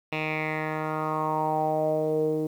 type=tone with low-pass filter sweep; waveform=10% pulse; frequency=155.56 Hz; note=D#3; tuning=in tune; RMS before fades=-27 dBFS; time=0.12-2.47 s; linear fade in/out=5 ms; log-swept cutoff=2800 to 380 Hz; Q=4.8; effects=9-bit